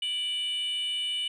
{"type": "tone with frequency modulation", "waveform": "sine", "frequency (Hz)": 2960, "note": "F#7", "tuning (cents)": 0, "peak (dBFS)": -25, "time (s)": [0.02, 1.28], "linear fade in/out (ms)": 5, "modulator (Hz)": 626, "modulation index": 0.4, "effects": ["tanh soft clip ceiling -27 dBFS"]}